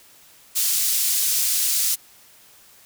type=high-pass noise; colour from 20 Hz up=pink; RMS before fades=-21 dBFS; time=0.55-1.96 s; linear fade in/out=20 ms; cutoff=6000 Hz; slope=12 dB/octave; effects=white hiss -51 dBFS RMS until 2.85 s

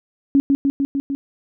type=tone with echo; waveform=sine; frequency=277.2 Hz; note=C#4; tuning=in tune; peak=-10 dBFS; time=0.35-0.4 s; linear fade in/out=0 ms; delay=150 ms; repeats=5; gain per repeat=-2 dB; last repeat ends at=1.15 s; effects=none

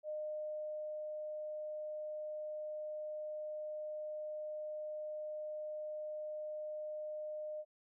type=tone with ADSR envelope; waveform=sine; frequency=610 Hz; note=D#5; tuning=34 cents flat; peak=-38 dBFS; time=0.03-7.65 s; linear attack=58 ms; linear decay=970 ms; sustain=-2 dB; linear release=50 ms; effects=none

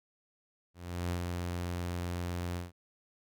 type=tone with ADSR envelope; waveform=sawtooth; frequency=87.8 Hz; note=F2; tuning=10 cents sharp; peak=-27 dBFS; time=0.74-2.72 s; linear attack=370 ms; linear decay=87 ms; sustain=-3 dB; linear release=160 ms; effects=none

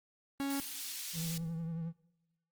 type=tone; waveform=45% pulse; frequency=277.2 Hz; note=C#4; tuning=in tune; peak=-33 dBFS; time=0.4-0.6 s; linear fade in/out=0 ms
type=high-pass noise; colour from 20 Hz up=pink; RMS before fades=-42 dBFS; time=0.5-1.38 s; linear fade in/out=5 ms; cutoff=3700 Hz; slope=12 dB/octave
type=tone with vibrato; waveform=triangle; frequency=164.81 Hz; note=E3; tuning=in tune; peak=-34 dBFS; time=1.13-1.93 s; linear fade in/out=50 ms; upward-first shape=triangle; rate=11 Hz; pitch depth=53 cents each way
effects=noise-tail reverb RT60 0.9 s tail -20 dB re dry + Opus 32 kbps

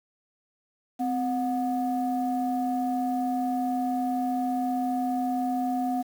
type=tone pair together; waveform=sine; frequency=257.2 / 727.5 Hz; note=C4 / F#5; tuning=-30 / -29 cents; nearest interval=octave + tritone; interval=1801 cents; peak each=-26 / -27 dBFS; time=0.99-6.03 s; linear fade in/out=20 ms; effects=tanh soft clip ceiling -18 dBFS + 8-bit

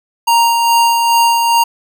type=tone with tremolo; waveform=square; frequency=932.3 Hz; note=A#5; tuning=in tune; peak=-8 dBFS; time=0.27-1.64 s; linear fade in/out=10 ms; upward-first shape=sine; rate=2.4 Hz; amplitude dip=35%; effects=none

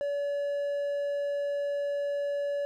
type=tone; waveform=triangle; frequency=571 Hz; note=D5; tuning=49 cents flat; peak=-26 dBFS; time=0.01-2.65 s; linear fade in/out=0 ms; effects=none

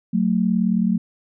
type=tone pair together; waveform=sine; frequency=185 / 223.9 Hz; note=F#3 / A3; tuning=0 / +30 cents; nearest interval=minor third; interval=330 cents; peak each=-19 dBFS; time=0.13-0.98 s; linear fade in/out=10 ms; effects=none

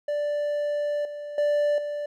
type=tone with level steps; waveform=triangle; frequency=587 Hz; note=D5; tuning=1 cent flat; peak=-22 / -31 / -18 / -26 dBFS; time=0.08-2.06 s; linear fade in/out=5 ms; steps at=1.05 / 1.38 / 1.78 s; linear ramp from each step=2 ms; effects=none

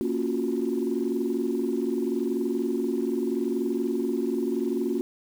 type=chord; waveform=sine; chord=Gb major seventh; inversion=first; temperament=equal; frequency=233.1 / 277.2 / 349.2 / 370 Hz; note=Bb3 / Db4 / F4 / Gb4; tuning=0 / 0 / 0 / 0 cents; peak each=-29 dBFS; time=0.01-5.01 s; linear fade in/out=0 ms; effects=tanh soft clip ceiling -16 dBFS + 8-bit

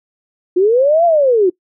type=linear two-way sweep; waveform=sine; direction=up then down; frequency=346.4 to 698.5 to 346.4 Hz; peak=-8 dBFS; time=0.56-1.5 s; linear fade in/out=10 ms; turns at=1.05 s; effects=noise-tail reverb RT60 0.1 s tail -22 dB re dry

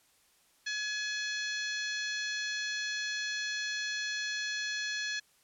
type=harmonic tone with a mistuned harmonic; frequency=845 Hz; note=G#5; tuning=30 cents sharp; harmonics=2 / 3 / 4 / 5 / 6 / 7 / 8; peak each=-35 / -42 / -42 / -40 / -49 / -44 / -52 dBFS; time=0.66-5.2 s; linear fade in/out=10 ms; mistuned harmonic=6; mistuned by=+56 cents; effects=white hiss -67 dBFS RMS until 5.43 s + low-pass 12000 Hz 12 dB/octave

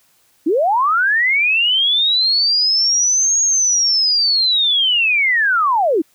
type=linear two-way sweep; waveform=sine; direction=up then down; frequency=280.3 to 6645 to 280.3 Hz; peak=-12 dBFS; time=0.46-6.02 s; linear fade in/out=10 ms; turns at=3.4 s; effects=white hiss -57 dBFS RMS until 6.14 s

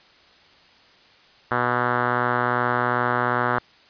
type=tone with low-pass filter; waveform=5% pulse; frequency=122.6 Hz; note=B2; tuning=12 cents flat; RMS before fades=-22 dBFS; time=1.51-3.59 s; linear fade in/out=5 ms; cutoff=1500 Hz; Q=2.4; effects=white hiss -53 dBFS RMS until 3.89 s + resampled to 11025 Hz

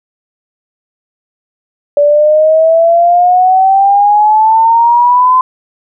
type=exponential sweep; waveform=sine; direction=up; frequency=576 to 1030 Hz; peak=-4 dBFS; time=1.97-5.41 s; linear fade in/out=2 ms; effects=none

